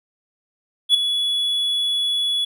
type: tone with ADSR envelope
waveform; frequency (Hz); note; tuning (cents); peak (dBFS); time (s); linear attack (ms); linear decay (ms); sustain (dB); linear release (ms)
triangle; 3397; G#7; +38; -7; 0.89-2.45; 55; 5; -10; 8
effects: none